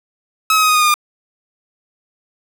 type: tone with pitch steps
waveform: sawtooth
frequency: 1285 / 1271.7 / 1258.6 / 1245.5 / 1232.7 / 1219.9 / 1207.3 Hz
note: E6 / D#6 / D#6 / D#6 / D#6 / D#6 / D6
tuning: -45 / +37 / +19 / +1 / -17 / -35 / +47 cents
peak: -7 dBFS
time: 0.5-0.941 s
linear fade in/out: 2 ms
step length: 63 ms
effects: none